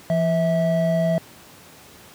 triangle tone pair together, 169.4 / 650.4 Hz, E3 / E5, +48 / -23 cents, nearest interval octave + major seventh, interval 2329 cents, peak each -18 dBFS, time 0.1-1.18 s, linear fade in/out 0 ms, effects pink hiss -46 dBFS RMS until 2.14 s + high-pass 100 Hz 12 dB/octave

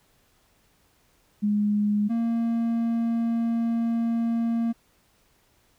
sine / triangle tone pair in turn, 207.7 / 231 Hz, G#3 / A#3, 0 / -16 cents, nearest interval major second, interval 184 cents, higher second, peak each -20 dBFS, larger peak neither, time 1.42-2.09 / 2.09-4.73 s, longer second, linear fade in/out 20 ms, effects pink hiss -64 dBFS RMS until 5.78 s

